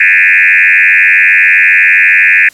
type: tone with frequency modulation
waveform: sine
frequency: 2093 Hz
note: C7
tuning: in tune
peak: -3 dBFS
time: 0-2.49 s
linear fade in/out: 5 ms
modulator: 92.4 Hz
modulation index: 4.9
effects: white hiss -40 dBFS RMS until 2.53 s + low-pass 11000 Hz 12 dB/octave